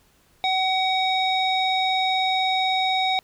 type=tone with low-pass filter; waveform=square; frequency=754 Hz; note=F#5; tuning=32 cents sharp; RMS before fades=-22 dBFS; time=0.44-3.19 s; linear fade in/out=0 ms; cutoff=3500 Hz; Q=5; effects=pink hiss -60 dBFS RMS until 3.23 s